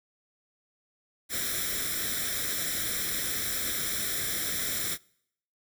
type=noise with comb filter; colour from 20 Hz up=white; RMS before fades=-31 dBFS; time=1.29-4.98 s; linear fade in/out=50 ms; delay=0.54 ms; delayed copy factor=+0.8; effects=noise-tail reverb RT60 0.7 s tail -25 dB re dry